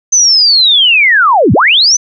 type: linear two-way sweep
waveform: sine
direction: down then up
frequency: 6210 to 82.3 to 6210 Hz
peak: -4 dBFS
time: 0.12-1.97 s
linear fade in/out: 10 ms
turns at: 1.53 s
effects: none